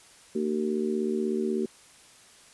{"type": "harmonic tone", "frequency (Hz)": 76.3, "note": "D#2", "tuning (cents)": -33, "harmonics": [3, 4, 5, 6], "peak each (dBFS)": [-29, -35, -28, -38], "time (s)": [0.35, 1.66], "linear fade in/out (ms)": 5, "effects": ["white hiss -54 dBFS RMS until 2.53 s", "resampled to 24000 Hz"]}